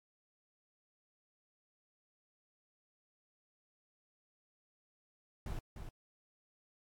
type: noise with echo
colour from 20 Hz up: brown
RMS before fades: -40 dBFS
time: 5.46-5.59 s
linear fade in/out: 2 ms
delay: 300 ms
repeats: 1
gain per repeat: -6 dB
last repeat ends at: 5.89 s
effects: AAC 64 kbps